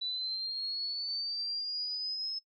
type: linear sweep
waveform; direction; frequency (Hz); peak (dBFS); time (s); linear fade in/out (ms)
sine; up; 3951 to 5200; -33; 0.01-2.39; 10
effects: noise-tail reverb RT60 0.1 s tail -17 dB re dry